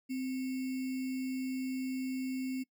sine tone with sample-and-hold, 260 Hz, C4, 11 cents flat, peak -33 dBFS, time 0.09-2.64 s, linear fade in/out 20 ms, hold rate 2450 Hz, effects noise-tail reverb RT60 0.1 s tail -22 dB re dry

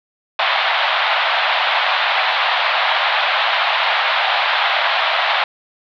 pink band-pass noise, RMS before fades -17 dBFS, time 0.39-5.44 s, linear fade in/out 2 ms, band 650 to 3900 Hz, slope 48 dB/octave, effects none

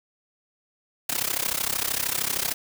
white noise with amplitude modulation, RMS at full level -23 dBFS, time 1.09-2.54 s, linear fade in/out 5 ms, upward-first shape sine, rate 33.1 Hz, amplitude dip 90%, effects none

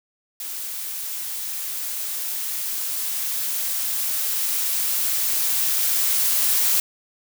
blue noise with level ramp, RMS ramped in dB -31 to -19 dBFS, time 0.4-6.8 s, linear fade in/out 2 ms, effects none

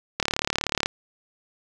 click train, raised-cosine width 0.2 ms, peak -5 dBFS, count 25, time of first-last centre 0.2-0.859 s, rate 36.4 Hz, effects none

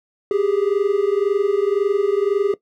triangle tone pair together, 392 / 413.9 Hz, G4 / G#4, 0 / -6 cents, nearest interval minor second, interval 94 cents, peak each -17 dBFS, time 0.31-2.54 s, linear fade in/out 2 ms, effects noise-tail reverb RT60 0.1 s tail -18 dB re dry

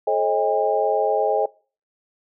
sine tone cluster, 430.6 / 540 / 629 / 806 Hz, A4 / C#5 / D#5 / G5, -37 / -45 / +19 / +48 cents, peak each -23 dBFS, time 0.07-1.46 s, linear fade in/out 5 ms, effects noise-tail reverb RT60 0.4 s tail -24 dB re dry

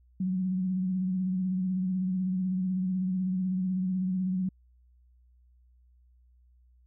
sine tone with vibrato, 185.6 Hz, F#3, 6 cents sharp, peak -26 dBFS, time 0.2-4.49 s, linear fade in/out 5 ms, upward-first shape sine, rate 16 Hz, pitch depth 40 cents each way, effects added 61 Hz sine -58 dBFS peak until 6.86 s

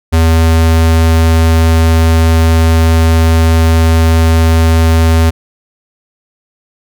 square tone, 81.6 Hz, E2, 17 cents flat, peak -6 dBFS, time 0.12-5.31 s, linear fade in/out 20 ms, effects none

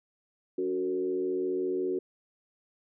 sine tone with frequency modulation, 370 Hz, F#4, in tune, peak -27 dBFS, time 0.58-1.99 s, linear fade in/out 5 ms, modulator 85.5 Hz, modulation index 0.77, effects none

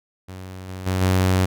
sawtooth tone with level steps, 93.2 Hz, F#2, 13 cents sharp, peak -30 / -27 / -16 / -12 dBFS, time 0.28-1.46 s, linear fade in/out 10 ms, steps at 0.68 / 0.86 / 1.01 s, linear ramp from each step 10 ms, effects none

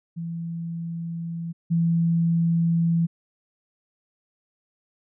sine tone pair in turn, 167.4 / 167.4 Hz, E3 / E3, +27 / +27 cents, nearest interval unison, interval 0 cents, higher neither, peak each -28 / -18 dBFS, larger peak second, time 0.16-1.53 / 1.7-3.07 s, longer neither, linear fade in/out 20 ms, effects none

